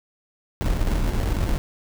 brown noise with sample-and-hold, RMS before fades -22 dBFS, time 0.61-1.58 s, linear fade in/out 0 ms, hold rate 1225 Hz, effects none

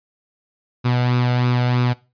sawtooth tone with flanger, 123.47 Hz, B2, in tune, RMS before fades -18 dBFS, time 0.84-1.94 s, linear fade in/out 20 ms, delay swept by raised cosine 0.78 to 1.43 ms, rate 3.1 Hz, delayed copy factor +0.5, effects noise-tail reverb RT60 0.3 s tail -20 dB re dry + resampled to 11025 Hz

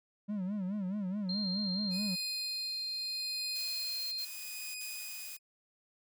triangle tone with vibrato, 196 Hz, G3, in tune, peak -31 dBFS, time 0.28-2.16 s, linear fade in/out 20 ms, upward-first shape sine, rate 4.7 Hz, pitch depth 140 cents each way
sine tone, 4186 Hz, C8, in tune, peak -35 dBFS, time 1.29-4.25 s, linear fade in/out 5 ms
15% pulse tone with tremolo, 2489 Hz, D#7, in tune, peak -33 dBFS, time 1.9-5.39 s, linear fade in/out 50 ms, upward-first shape triangle, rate 0.78 Hz, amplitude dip 70%
blue noise bursts, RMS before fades -46 dBFS, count 3, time 3.55-5.372 s, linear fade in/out 10 ms, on 570 ms, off 56 ms
effects none

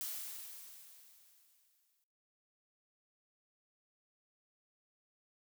blue noise with exponential decay, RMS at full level -40 dBFS, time 0.01-2.04 s, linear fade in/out 0 ms, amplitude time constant 440 ms, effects noise-tail reverb RT60 0.9 s tail -24 dB re dry

